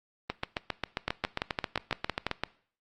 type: two click trains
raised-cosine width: 0.3 ms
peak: -13 / -12 dBFS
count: 16 / 9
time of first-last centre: 0.3-2.313 / 1.08-2.436 s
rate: 7.45 / 5.9 Hz
effects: noise-tail reverb RT60 0.5 s tail -20 dB re dry + Opus 24 kbps